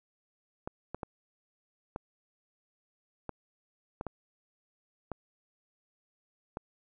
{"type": "clicks", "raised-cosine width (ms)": 1, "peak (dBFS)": -22, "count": 9, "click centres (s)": [0.675, 0.946, 1.032, 1.961, 3.293, 4.011, 4.067, 5.117, 6.571], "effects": []}